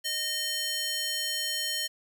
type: tone with high-pass filter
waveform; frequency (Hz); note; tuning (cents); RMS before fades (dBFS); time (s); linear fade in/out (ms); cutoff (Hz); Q
square; 615; D#5; -20; -31; 0.04-1.88; 20; 3000; 1.2
effects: none